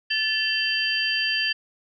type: tone cluster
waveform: sine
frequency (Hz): 1742 / 2704 / 3106 / 4695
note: A6 / E7 / G7 / D8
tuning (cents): -18 / +43 / -17 / -1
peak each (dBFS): -27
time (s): 0.1-1.53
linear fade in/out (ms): 10
effects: none